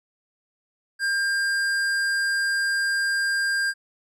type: tone with hard clipping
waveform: triangle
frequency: 1600 Hz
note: G6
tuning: 35 cents sharp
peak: -23 dBFS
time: 0.99-3.74 s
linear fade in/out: 50 ms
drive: 16 dB
effects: none